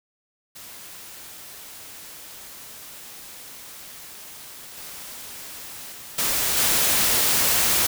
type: noise with level steps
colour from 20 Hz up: white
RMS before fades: -41 / -38 / -40 / -23 / -20 dBFS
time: 0.55-7.87 s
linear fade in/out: 10 ms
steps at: 4.77 / 5.92 / 6.18 / 6.57 s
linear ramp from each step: 5 ms
effects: none